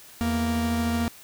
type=tone pair together; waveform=45% pulse; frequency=82.19 / 233.1 Hz; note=E2 / A#3; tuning=-5 / 0 cents; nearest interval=octave + tritone; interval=1805 cents; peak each=-29 / -24 dBFS; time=0.21-1.08 s; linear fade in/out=0 ms; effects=white hiss -48 dBFS RMS until 1.23 s